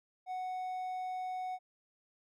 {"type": "tone", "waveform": "triangle", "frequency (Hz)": 740, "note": "F#5", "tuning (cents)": 0, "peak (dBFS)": -34, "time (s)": [0.26, 1.59], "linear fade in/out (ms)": 50, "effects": []}